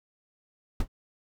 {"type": "noise with exponential decay", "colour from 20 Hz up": "brown", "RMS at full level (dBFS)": -17, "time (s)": [0.8, 0.88], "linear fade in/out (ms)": 5, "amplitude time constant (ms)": 16, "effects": []}